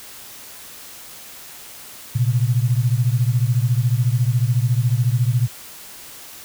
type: beating tone pair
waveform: sine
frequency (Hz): 116.6 / 130.6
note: A#2 / C3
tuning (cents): +1 / -3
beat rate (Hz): 14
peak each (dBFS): -17 / -19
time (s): 2.15-5.48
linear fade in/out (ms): 10
effects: white hiss -39 dBFS RMS until 6.44 s